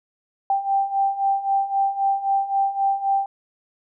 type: beating tone pair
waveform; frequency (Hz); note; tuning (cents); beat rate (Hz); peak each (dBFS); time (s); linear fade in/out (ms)
sine; 784 / 787.8; G5 / G5; 0 / +8; 3.8; -24 / -20; 0.5-3.26; 2
effects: none